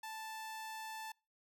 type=tone; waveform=sawtooth; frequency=880 Hz; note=A5; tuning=in tune; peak=-40 dBFS; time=0.03-1.12 s; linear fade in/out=5 ms; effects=noise-tail reverb RT60 0.3 s tail -26 dB re dry